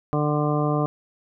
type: harmonic tone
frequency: 148.9 Hz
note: D3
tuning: 24 cents sharp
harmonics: 1 / 2 / 3 / 4 / 5 / 7 / 8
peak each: -23 / -26 / -28 / -29 / -30 / -31 / -32 dBFS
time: 0.13-0.86 s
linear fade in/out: 0 ms
effects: none